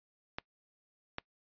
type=clicks; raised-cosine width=0.3 ms; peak=-20 dBFS; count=2; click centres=0.385 / 1.184 s; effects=noise-tail reverb RT60 0.1 s tail -24 dB re dry + resampled to 11025 Hz